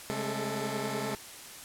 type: tone cluster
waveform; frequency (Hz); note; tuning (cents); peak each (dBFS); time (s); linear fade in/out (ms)
15% pulse; 135.2 / 205.6 / 216.2 / 441.5; C#3 / G#3 / A3 / A4; -43 / -17 / -30 / +6; -31; 0.1-1.15; 0
effects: white hiss -46 dBFS RMS until 1.64 s + low-pass 12000 Hz 12 dB/octave